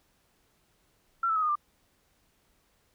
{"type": "tone with pitch steps", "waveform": "sine", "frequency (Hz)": [1358, 1313.3, 1270, 1228.1, 1187.7], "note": ["F6", "E6", "D#6", "D#6", "D6"], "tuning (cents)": [-49, -7, 35, -23, 19], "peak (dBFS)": -24, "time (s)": [1.23, 1.555], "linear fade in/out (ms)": 5, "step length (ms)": 65, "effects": ["pink hiss -69 dBFS RMS until 2.94 s"]}